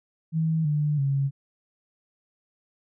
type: tone with pitch steps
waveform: sine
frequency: 160.6 / 148.98 / 138.2 Hz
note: E3 / D3 / C#3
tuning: -45 / +25 / -5 cents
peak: -21 dBFS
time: 0.32-1.31 s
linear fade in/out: 50 ms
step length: 330 ms
effects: none